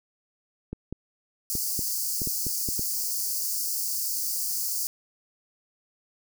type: clicks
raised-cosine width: 3 ms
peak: -20 dBFS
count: 9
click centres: 0.73 / 0.926 / 1.553 / 1.792 / 2.218 / 2.273 / 2.467 / 2.688 / 2.794 s
type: high-pass noise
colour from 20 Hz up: white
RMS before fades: -29 dBFS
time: 1.5-4.87 s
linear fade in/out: 0 ms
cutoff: 4500 Hz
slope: 96 dB/octave
effects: none